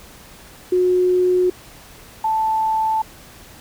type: tone pair in turn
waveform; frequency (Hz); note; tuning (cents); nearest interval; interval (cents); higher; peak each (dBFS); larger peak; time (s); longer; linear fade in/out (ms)
sine; 363.5 / 879.2; F#4 / A5; -31 / -2; octave + minor third; 1529; second; -13 / -16; first; 0.72-1.5 / 2.24-3.02; neither; 5
effects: pink hiss -43 dBFS RMS until 3.6 s